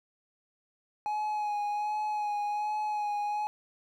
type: tone with vibrato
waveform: triangle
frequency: 838 Hz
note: G#5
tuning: 15 cents sharp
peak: -27 dBFS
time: 1.06-3.47 s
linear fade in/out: 0 ms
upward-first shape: sine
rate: 1.3 Hz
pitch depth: 24 cents each way
effects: none